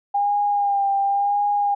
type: tone with vibrato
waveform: sine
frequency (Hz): 806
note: G5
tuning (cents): +48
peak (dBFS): -17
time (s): 0.14-1.75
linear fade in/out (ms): 10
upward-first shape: sine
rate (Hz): 0.93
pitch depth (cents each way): 30
effects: none